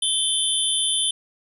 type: tone cluster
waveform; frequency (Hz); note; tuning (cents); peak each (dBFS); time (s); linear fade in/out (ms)
sine; 3088 / 3394 / 3548 / 9760; G7 / G#7 / A7 / D#9; -27 / +37 / +14 / -34; -24 / -30 / -25 / -24; 0.02-1.11; 5
effects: none